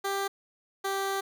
15% pulse tone pair in turn, 394.3 / 390.9 Hz, G4 / G4, +10 / -5 cents, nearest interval unison, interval 15 cents, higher first, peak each -22 dBFS, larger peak neither, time 0.04-0.28 / 0.84-1.21 s, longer second, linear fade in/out 10 ms, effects none

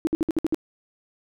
sine tone bursts, 320 Hz, D#4, 49 cents sharp, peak -18 dBFS, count 7, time 0.05-0.545 s, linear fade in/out 0 ms, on 21 ms, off 58 ms, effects none

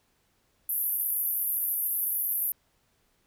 white band-pass noise, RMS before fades -29 dBFS, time 0.69-2.52 s, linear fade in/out 2 ms, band 11000 to 14000 Hz, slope 96 dB/octave, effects pink hiss -70 dBFS RMS until 3.26 s

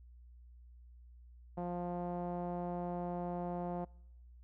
sawtooth tone with low-pass filter, 175.9 Hz, F3, 13 cents sharp, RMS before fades -39 dBFS, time 1.57-3.85 s, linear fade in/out 10 ms, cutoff 760 Hz, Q 2.8, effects noise-tail reverb RT60 0.9 s tail -26 dB re dry + added 60 Hz sine -54 dBFS peak until 4.43 s

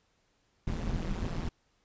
brown noise with amplitude modulation, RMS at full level -29 dBFS, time 0.67-1.49 s, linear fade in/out 5 ms, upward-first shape sine, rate 170 Hz, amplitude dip 90%, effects pink hiss -72 dBFS RMS until 1.84 s + resampled to 16000 Hz

